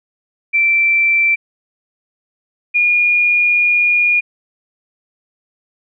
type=tone pair in turn; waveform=sine; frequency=2341 / 2432 Hz; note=D7 / D#7; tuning=-6 / -40 cents; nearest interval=minor second; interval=66 cents; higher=second; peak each=-10 dBFS; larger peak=neither; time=0.53-1.36 / 2.74-4.21 s; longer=second; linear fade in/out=20 ms; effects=none